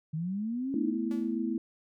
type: linear sweep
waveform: sine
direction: up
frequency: 150.6 to 323.6 Hz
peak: -30 dBFS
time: 0.13-0.95 s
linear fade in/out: 10 ms
type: chord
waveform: sine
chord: A suspended second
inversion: none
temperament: equal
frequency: 220 / 246.9 / 329.6 Hz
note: A3 / B3 / E4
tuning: 0 / 0 / 0 cents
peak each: -33 dBFS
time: 0.74-1.58 s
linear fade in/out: 2 ms
type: tone with exponential decay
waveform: sawtooth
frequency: 287.2 Hz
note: D4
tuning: 39 cents flat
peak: -39 dBFS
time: 1.11-1.44 s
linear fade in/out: 2 ms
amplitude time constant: 71 ms
effects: none